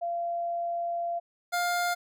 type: tone pair in turn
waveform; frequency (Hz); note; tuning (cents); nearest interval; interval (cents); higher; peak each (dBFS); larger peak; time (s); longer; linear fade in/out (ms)
sine / 25% pulse; 687 / 703.9; F5 / F5; -29 / +13; unison; 42; second; -28 / -22; second; 0.01-1.2 / 1.52-1.95; first; 20
effects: none